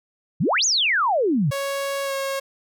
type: exponential two-way sweep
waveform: sine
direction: up then down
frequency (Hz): 123.8 to 7040 to 123.8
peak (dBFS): -17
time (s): 0.4-1.51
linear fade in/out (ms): 10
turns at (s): 0.65
type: tone with pitch glide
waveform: sawtooth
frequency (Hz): 554.4 to 545.2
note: C#5 to C#5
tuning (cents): 0 to -29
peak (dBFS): -20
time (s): 1.51-2.4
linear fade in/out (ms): 10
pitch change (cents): -29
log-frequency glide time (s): 2.04-2.13
effects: none